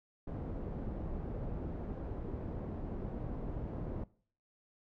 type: low-pass noise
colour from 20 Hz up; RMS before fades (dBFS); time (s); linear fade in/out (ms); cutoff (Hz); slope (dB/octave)
pink; -40; 0.27-4.04; 5; 500; 12
effects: noise-tail reverb RT60 0.5 s tail -21 dB re dry